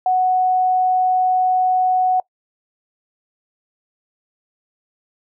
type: tone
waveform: sine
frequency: 740 Hz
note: F#5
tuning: in tune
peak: -13 dBFS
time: 0.06-2.2 s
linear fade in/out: 2 ms
effects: noise-tail reverb RT60 0.1 s tail -23 dB re dry